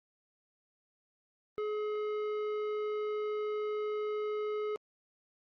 sine tone with tanh clipping, 423.5 Hz, G#4, 34 cents sharp, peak -34 dBFS, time 1.58-4.76 s, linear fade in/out 0 ms, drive 12 dB, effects Opus 24 kbps

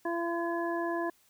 harmonic tone, 339.5 Hz, F4, 49 cents flat, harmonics 1 / 2 / 3 / 5, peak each -32 / -35 / -37 / -39 dBFS, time 0.05-1.1 s, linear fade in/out 5 ms, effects white hiss -66 dBFS RMS until 1.29 s

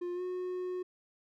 triangle tone with pitch glide, 353.1 to 364.3 Hz, F4 to F#4, +19 to -27 cents, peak -32 dBFS, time 0.01-0.83 s, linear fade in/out 10 ms, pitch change +54 cents, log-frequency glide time 0.14-0.22 s, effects none

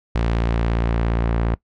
sawtooth tone with low-pass filter sweep, 57.3 Hz, A#1, 29 cents flat, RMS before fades -20 dBFS, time 0.15-1.55 s, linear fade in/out 5 ms, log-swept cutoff 3800 to 1800 Hz, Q 0.73, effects noise-tail reverb RT60 0.1 s tail -21 dB re dry

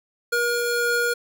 square tone pair together, 476.9 / 1429.1 Hz, A#4 / F6, +39 / +39 cents, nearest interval octave + perfect fifth, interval 1900 cents, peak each -24 dBFS, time 0.32-1.14 s, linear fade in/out 10 ms, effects none

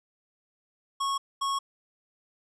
square tone pair in turn, 1100 / 1100 Hz, C#6 / C#6, -14 / -14 cents, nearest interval unison, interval 0 cents, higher neither, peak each -27 dBFS, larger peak neither, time 1-1.18 / 1.41-1.59 s, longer neither, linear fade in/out 10 ms, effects resampled to 22050 Hz

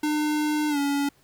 square tone with pitch glide, 301.7 to 283.1 Hz, D4 to C#4, +47 to +37 cents, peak -23 dBFS, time 0.03-1.09 s, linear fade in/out 5 ms, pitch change -110 cents, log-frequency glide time 0.69-0.78 s, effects pink hiss -61 dBFS RMS until 1.23 s

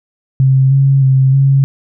sine tone with pitch steps, 133.1 / 136.7 / 132.9 / 136.7 Hz, C3 / C#3 / C3 / C#3, +30 / -24 / +27 / -24 cents, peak -6 dBFS, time 0.4-1.64 s, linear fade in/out 0 ms, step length 310 ms, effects none

